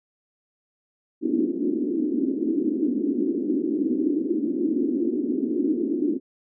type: band-pass noise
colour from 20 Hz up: white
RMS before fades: -24 dBFS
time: 1.21-6.2 s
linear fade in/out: 50 ms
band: 250 to 340 Hz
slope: 48 dB/octave
effects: none